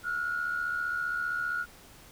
sine tone pair together, 1362.8 / 1438 Hz, F6 / F#6, -43 / -50 cents, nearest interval minor second, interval 93 cents, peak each -35 / -29 dBFS, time 0.03-1.66 s, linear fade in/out 50 ms, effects tanh soft clip ceiling -22 dBFS + pink hiss -53 dBFS RMS until 2.11 s

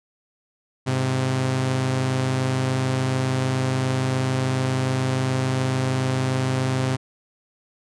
sawtooth tone pair together, 103.58 / 130.5 Hz, G#2 / C3, -4 / -4 cents, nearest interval major third, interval 400 cents, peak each -25 / -17 dBFS, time 0.86-6.97 s, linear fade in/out 20 ms, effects resampled to 22050 Hz

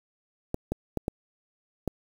clicks, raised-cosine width 2 ms, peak -14 dBFS, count 5, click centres 0.544 / 0.72 / 0.973 / 1.081 / 1.877 s, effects 7-bit

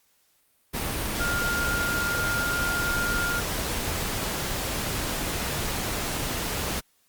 sine tone in noise, 1408 Hz, F6, 14 cents sharp, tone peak -26 dBFS, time 1.19-3.41 s, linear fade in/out 20 ms, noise pink, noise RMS -29 dBFS, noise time 0.73-6.81 s, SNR 0 dB, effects white hiss -66 dBFS RMS until 7.08 s + Opus 48 kbps

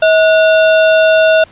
sine tone with sample-and-hold, 640 Hz, D#5, 49 cents sharp, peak -5 dBFS, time 0.02-1.44 s, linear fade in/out 5 ms, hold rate 2100 Hz, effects pink hiss -42 dBFS RMS until 1.51 s + resampled to 8000 Hz

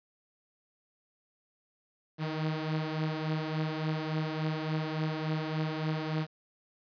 sawtooth beating tone pair, 155.56 / 159.06 Hz, D#3 / D#3, 0 / +38 cents, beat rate 3.5 Hz, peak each -28 / -32 dBFS, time 2.18-6.27 s, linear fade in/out 50 ms, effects resampled to 11025 Hz + 9-bit

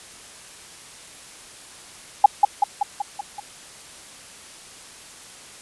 sine tone with echo, 818 Hz, G#5, 26 cents flat, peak -4 dBFS, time 2.24-2.26 s, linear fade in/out 5 ms, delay 190 ms, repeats 6, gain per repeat -4 dB, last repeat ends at 3.4 s, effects white hiss -43 dBFS RMS until 5.61 s + resampled to 24000 Hz

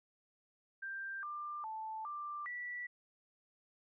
sine tone with pitch steps, 1580 / 1191 / 877 / 1183 / 1956 Hz, G6 / D6 / A5 / D6 / B6, +13 / +24 / -6 / +12 / -17 cents, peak -40 dBFS, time 0.82-2.87 s, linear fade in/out 10 ms, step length 410 ms, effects none

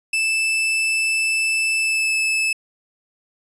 40% pulse tone with pitch glide, 2637 to 2616 Hz, E7 to E7, 0 to -14 cents, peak -17 dBFS, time 0.13-2.53 s, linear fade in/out 5 ms, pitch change -14 cents, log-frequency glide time 1.78-2.15 s, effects resampled to 24000 Hz

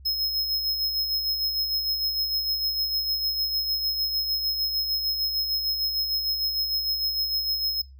square tone with tremolo, 5150 Hz, E8, 41 cents flat, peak -22 dBFS, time 0.05-7.82 s, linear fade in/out 10 ms, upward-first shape sine, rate 6.6 Hz, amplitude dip 45%, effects noise-tail reverb RT60 0.2 s tail -22 dB re dry + added 67 Hz sine -44 dBFS peak until 7.99 s

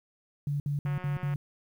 sine tone bursts, 144 Hz, D3, 34 cents flat, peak -27 dBFS, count 5, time 0.47-1.36 s, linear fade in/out 2 ms, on 130 ms, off 60 ms
click train, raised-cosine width 0.5 ms, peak -29 dBFS, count 88, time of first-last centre 0.86-1.338 s, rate 182 Hz
effects 10-bit

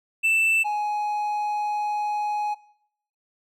triangle tone pair in turn, 2656 / 836.6 Hz, E7 / G#5, +12 / +12 cents, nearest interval octave + minor sixth, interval 2000 cents, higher first, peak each -16 / -21 dBFS, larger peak first, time 0.23-0.64 / 0.64-2.55 s, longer second, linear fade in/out 20 ms, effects noise-tail reverb RT60 0.7 s tail -21 dB re dry

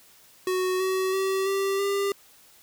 square tone with pitch steps, 370 / 376.9 / 383.9 / 391.1 / 398.4 Hz, F#4 / F#4 / G4 / G4 / G4, 0 / +32 / -36 / -4 / +28 cents, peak -24 dBFS, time 0.47-2.12 s, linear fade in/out 2 ms, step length 330 ms, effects white hiss -55 dBFS RMS until 2.62 s

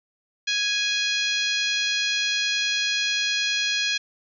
harmonic tone, 830.6 Hz, G#5, in tune, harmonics 2 / 3 / 4 / 5 / 6 / 7 / 8, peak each -29 / -27 / -27 / -28 / -34 / -35 / -39 dBFS, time 0.47-3.98 s, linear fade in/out 10 ms, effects none

